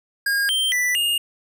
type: tone with pitch steps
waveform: square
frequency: 1624 / 3140 / 1977 / 2836 Hz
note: G#6 / G7 / B6 / F7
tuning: -39 / +2 / +1 / +26 cents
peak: -19 dBFS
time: 0.26-1.18 s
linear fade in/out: 5 ms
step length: 230 ms
effects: none